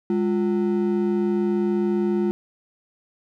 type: ring-modulated tone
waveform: triangle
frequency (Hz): 278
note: C#4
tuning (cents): +5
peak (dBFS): -14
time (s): 0.1-2.31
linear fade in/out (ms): 0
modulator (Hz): 73.4
effects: none